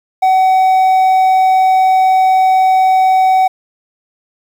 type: tone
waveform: triangle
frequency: 754 Hz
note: F#5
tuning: 32 cents sharp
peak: -5 dBFS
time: 0.22-3.48 s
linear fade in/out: 10 ms
effects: 7-bit